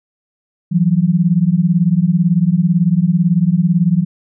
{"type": "beating tone pair", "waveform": "sine", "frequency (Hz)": [164.81, 182.81], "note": ["E3", "F#3"], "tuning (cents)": [0, -21], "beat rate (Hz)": 18, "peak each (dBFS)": -13, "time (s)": [0.71, 4.05], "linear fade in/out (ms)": 20, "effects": []}